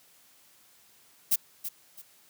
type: noise with echo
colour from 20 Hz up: violet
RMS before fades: -23 dBFS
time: 1.31-1.36 s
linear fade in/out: 10 ms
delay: 330 ms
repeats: 2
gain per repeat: -11 dB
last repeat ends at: 2.02 s
effects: white hiss -60 dBFS RMS until 2.29 s + high-pass 80 Hz 12 dB/octave